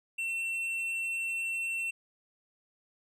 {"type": "tone with tanh clipping", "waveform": "triangle", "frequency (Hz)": 2702, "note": "E7", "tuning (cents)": 42, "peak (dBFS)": -32, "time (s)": [0.18, 1.91], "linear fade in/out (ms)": 10, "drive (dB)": 10, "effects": []}